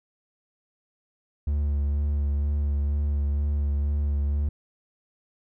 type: tone with vibrato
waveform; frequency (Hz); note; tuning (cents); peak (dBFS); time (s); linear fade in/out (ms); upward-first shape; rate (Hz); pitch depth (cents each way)
triangle; 72.2; D2; -29; -20; 1.47-4.49; 5; sine; 2.1; 21
effects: none